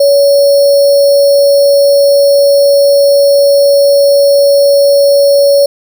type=tone with sample-and-hold; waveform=sine; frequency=563 Hz; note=C#5; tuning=27 cents sharp; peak=-3 dBFS; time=0-5.66 s; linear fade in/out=5 ms; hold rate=4900 Hz; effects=none